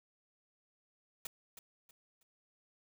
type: noise with echo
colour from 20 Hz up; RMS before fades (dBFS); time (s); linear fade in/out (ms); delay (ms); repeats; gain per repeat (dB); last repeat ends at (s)
white; -42; 1.25-1.27; 2; 320; 3; -10; 2.23
effects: none